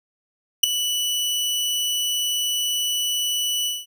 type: tone with ADSR envelope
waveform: sawtooth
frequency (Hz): 2963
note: F#7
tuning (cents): +2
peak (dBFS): -4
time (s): 0.63-3.86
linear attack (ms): 8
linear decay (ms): 6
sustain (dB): -14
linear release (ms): 200
effects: none